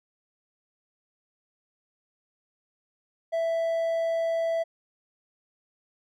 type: tone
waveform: triangle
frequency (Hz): 661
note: E5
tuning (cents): +5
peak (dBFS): -22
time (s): 3.32-4.64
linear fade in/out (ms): 20
effects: none